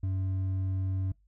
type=tone with hard clipping; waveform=sine; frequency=94.7 Hz; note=F#2; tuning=41 cents sharp; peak=-29 dBFS; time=0.03-1.12 s; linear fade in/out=5 ms; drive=4 dB; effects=noise-tail reverb RT60 0.2 s tail -24 dB re dry + added 50 Hz sine -62 dBFS peak until 1.27 s